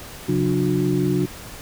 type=tone cluster; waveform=sine; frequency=135.8 / 181.9 / 296.7 / 361.5 Hz; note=C#3 / F#3 / D4 / F#4; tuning=-35 / -29 / +18 / -40 cents; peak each=-23 dBFS; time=0.28-1.26 s; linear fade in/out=10 ms; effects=pink hiss -38 dBFS RMS until 1.61 s